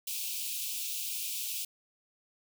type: high-pass noise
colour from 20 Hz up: white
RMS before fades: -36 dBFS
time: 0.07-1.65 s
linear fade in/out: 5 ms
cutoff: 2400 Hz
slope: 96 dB/octave
effects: none